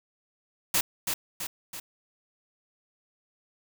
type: noise with echo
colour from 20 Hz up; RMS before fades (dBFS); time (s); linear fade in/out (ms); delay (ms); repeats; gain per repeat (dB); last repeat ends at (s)
white; -24; 0.74-0.81; 5; 330; 3; -5; 1.8
effects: none